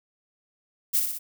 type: noise with echo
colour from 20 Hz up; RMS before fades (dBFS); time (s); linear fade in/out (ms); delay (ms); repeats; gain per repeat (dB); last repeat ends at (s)
violet; -22; 0.93-1.01; 20; 60; 3; -4; 1.19
effects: none